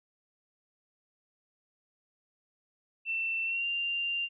sine tone with pitch glide, 2682 to 2785 Hz, E7 to F7, +29 to -5 cents, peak -29 dBFS, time 3.05-4.29 s, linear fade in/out 50 ms, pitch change +66 cents, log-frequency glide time 3.45-3.66 s, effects none

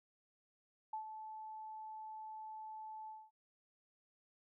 sine tone with ADSR envelope, 870 Hz, A5, 20 cents flat, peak -38 dBFS, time 0.93-3.31 s, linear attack 5 ms, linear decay 100 ms, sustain -8 dB, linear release 230 ms, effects none

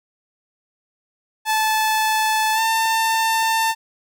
sawtooth tone with pitch glide, 871 to 896.5 Hz, A5 to A5, -18 to +32 cents, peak -13 dBFS, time 1.45-3.75 s, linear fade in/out 50 ms, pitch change +50 cents, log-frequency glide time 2.54-2.6 s, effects none

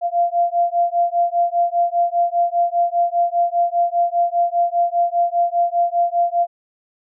sine beating tone pair, 690 / 695 Hz, F5 / F5, -21 / -9 cents, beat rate 5 Hz, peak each -18 dBFS, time 0.01-6.47 s, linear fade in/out 50 ms, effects none

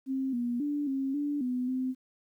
sine tone with pitch steps, 265.8 / 240.7 / 291.3 / 269.5 / 290.3 / 250.3 / 257.8 Hz, C4 / B3 / D4 / C#4 / D4 / B3 / C4, +27 / -44 / -14 / -49 / -20 / +23 / -26 cents, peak -28 dBFS, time 0.06-1.95 s, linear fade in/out 50 ms, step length 270 ms, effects 11-bit

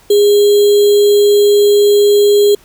sine tone with sample-and-hold, 410.6 Hz, G#4, 20 cents flat, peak -5 dBFS, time 0.1-2.55 s, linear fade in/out 5 ms, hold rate 3675 Hz, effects pink hiss -46 dBFS RMS until 2.64 s

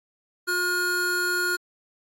square tone pair together, 358.3 / 1433.2 Hz, F4 / F6, +44 / +44 cents, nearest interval 2 octaves, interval 2400 cents, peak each -31 / -24 dBFS, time 0.47-1.57 s, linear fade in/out 20 ms, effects AAC 64 kbps

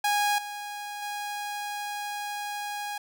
sawtooth tone with level steps, 824 Hz, G#5, 14 cents flat, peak -19 / -31 / -28 dBFS, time 0.04-2.98 s, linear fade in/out 5 ms, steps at 0.38 / 1.02 s, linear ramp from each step 5 ms, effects none

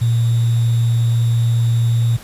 sine tone with sample-and-hold, 116.54 Hz, A#2, in tune, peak -12 dBFS, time 0.01-2.17 s, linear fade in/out 10 ms, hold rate 3675 Hz, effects pink hiss -39 dBFS RMS until 2.23 s + resampled to 32000 Hz

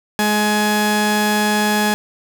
sawtooth tone pair together, 210.5 / 842 Hz, G#3 / G#5, +24 / +24 cents, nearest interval 2 octaves, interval 2400 cents, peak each -13 dBFS, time 0.19-1.94 s, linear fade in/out 0 ms, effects none

